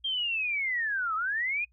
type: linear two-way sweep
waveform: sine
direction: down then up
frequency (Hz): 3215 to 1244.5 to 2499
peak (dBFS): -27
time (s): 0.04-1.65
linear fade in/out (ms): 10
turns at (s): 1.15
effects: noise-tail reverb RT60 0.1 s tail -26 dB re dry + added 60 Hz sine -62 dBFS peak until 1.72 s